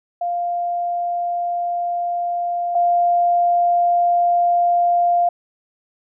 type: tone pair in turn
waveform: sine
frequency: 698.5 / 698.5 Hz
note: F5 / F5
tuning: 0 / 0 cents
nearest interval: unison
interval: 0 cents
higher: neither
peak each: -19 / -13 dBFS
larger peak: second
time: 0.21-2.75 / 2.75-5.29 s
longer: neither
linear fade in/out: 5 ms
effects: none